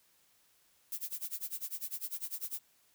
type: noise with tremolo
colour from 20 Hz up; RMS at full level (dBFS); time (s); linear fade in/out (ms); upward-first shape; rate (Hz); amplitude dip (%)
violet; -37; 0.92-2.59; 0; sine; 10; 95
effects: white hiss -69 dBFS RMS until 2.94 s

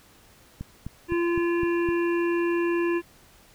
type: click train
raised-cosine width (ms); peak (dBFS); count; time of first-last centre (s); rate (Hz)
5; -21; 6; 0.61-1.889; 3.91
type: harmonic tone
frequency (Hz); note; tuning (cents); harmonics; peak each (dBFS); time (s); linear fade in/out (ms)
343.2; F4; -30; 1 / 3 / 5 / 7 / 8; -22 / -34 / -35 / -40 / -39; 1.08-3.02; 50
effects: pink hiss -55 dBFS RMS until 3.54 s

